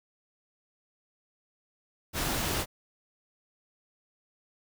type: noise with amplitude modulation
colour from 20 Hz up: pink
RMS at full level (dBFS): -29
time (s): 2.13-2.66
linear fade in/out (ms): 50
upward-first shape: sine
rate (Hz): 276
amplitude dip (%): 30
effects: none